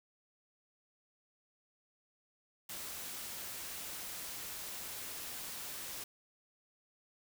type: noise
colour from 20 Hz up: white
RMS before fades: -44 dBFS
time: 2.69-6.04 s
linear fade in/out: 5 ms
effects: none